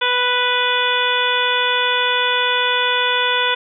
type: harmonic tone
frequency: 493.9 Hz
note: B4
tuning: in tune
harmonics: 1 / 2 / 3 / 4 / 5 / 6 / 7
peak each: -24 / -21 / -21 / -26 / -24 / -25 / -21 dBFS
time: 0.01-3.55 s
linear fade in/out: 10 ms
effects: none